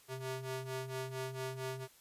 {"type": "ring-modulated tone", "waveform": "sawtooth", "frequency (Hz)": 261.6, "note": "C4", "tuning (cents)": 0, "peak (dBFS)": -32, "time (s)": [0.08, 1.88], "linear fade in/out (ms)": 50, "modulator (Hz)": 133, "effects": ["white hiss -63 dBFS RMS until 2 s", "resampled to 32000 Hz"]}